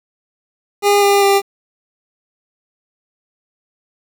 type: tone with pitch steps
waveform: 25% pulse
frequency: 406.7 / 401.8 / 397 Hz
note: G#4 / G4 / G4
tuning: -36 / +43 / +22 cents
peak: -6 dBFS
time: 0.82-1.42 s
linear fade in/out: 50 ms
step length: 200 ms
effects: 7-bit